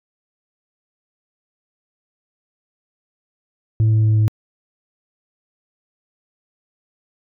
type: tone with pitch steps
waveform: sine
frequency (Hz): 109.9 / 109.2 / 108.51 / 107.82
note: A2 / A2 / A2 / A2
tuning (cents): -2 / -13 / -24 / -35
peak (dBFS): -9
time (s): 3.8-4.28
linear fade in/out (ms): 0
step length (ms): 120
effects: tanh soft clip ceiling -11 dBFS